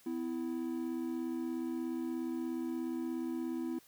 triangle tone pair together, 252.7 / 329.6 Hz, B3 / E4, +40 / 0 cents, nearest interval perfect fourth, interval 460 cents, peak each -36 / -35 dBFS, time 0.06-3.79 s, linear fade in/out 5 ms, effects white hiss -63 dBFS RMS until 3.87 s

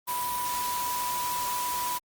sine tone in noise, 984 Hz, B5, 7 cents flat, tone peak -29 dBFS, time 0.07-1.99 s, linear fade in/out 20 ms, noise white, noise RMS -34 dBFS, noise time 0.07-1.99 s, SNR +2 dB, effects Opus 32 kbps

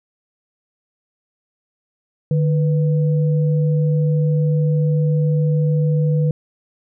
sine tone pair together, 151.14 / 493.9 Hz, D#3 / B4, -50 / 0 cents, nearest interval octave + major sixth, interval 2050 cents, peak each -14 / -25 dBFS, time 2.31-6.31 s, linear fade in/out 2 ms, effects none

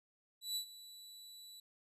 sawtooth tone with ADSR envelope, 3951 Hz, B7, in tune, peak -32 dBFS, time 0.41-1.6 s, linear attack 150 ms, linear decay 89 ms, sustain -17 dB, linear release 4 ms, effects resampled to 32000 Hz

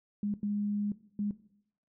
sine tone bursts at uneven times, 205.9 Hz, G#3, 15 cents flat, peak -29 dBFS, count 3, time 0.23-0.34 / 0.43-0.92 / 1.19-1.31 s, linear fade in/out 2 ms, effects noise-tail reverb RT60 0.7 s tail -17 dB re dry

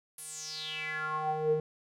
square tone with band-pass filter sweep, 155 Hz, D#3, 6 cents flat, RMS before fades -34 dBFS, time 0.18-1.6 s, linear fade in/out 2 ms, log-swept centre 11000 to 370 Hz, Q 6.5, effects none

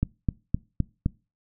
click train, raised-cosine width 5 ms, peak -10 dBFS, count 5, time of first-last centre 0.03-1.061 s, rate 3.88 Hz, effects noise-tail reverb RT60 0.3 s tail -23 dB re dry

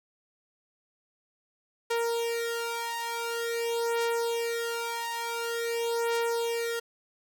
sawtooth beating tone pair, 465.4 / 465.87 Hz, A#4 / A#4, -3 / -1 cents, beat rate 0.47 Hz, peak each -27 / -28 dBFS, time 1.9-6.8 s, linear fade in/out 10 ms, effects none

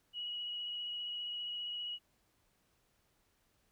sine tone with vibrato, 2913 Hz, F#7, 28 cents flat, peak -38 dBFS, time 0.13-1.99 s, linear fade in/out 50 ms, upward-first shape triangle, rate 15 Hz, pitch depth 17 cents each way, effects pink hiss -75 dBFS RMS until 3.71 s

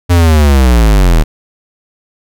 square linear sweep, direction down, 89.3 to 37 Hz, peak -5 dBFS, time 0.09-1.24 s, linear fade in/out 20 ms, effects none

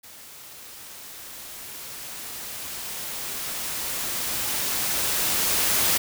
white noise with level ramp, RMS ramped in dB -45 to -21 dBFS, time 0.03-5.98 s, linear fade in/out 10 ms, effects none

